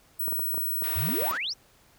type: tone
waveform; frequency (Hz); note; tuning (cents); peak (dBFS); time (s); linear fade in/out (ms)
sine; 15920; B9; +13; -26; 0.19-1.32; 10
type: clicks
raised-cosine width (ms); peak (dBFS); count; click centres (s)
1; -23; 9; 0.281 / 0.325 / 0.394 / 0.544 / 0.578 / 0.823 / 1.087 / 1.223 / 1.312
type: band-pass noise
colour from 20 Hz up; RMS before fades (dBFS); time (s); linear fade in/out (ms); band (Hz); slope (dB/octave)
white; -40; 0.83-1.38; 10; 220 to 2700; 12
type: exponential sweep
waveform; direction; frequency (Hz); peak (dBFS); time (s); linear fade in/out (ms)
sine; up; 69.8 to 6030; -28; 0.95-1.54; 20
effects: pink hiss -60 dBFS RMS until 1.98 s